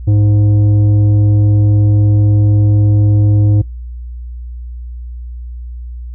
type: tone with tanh clipping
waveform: sine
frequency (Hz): 103.83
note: G#2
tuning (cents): 0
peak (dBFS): -8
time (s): 0.07-3.62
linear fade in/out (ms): 10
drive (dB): 8
effects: noise-tail reverb RT60 0.2 s tail -26 dB re dry + added 60 Hz sine -23 dBFS peak until 6.14 s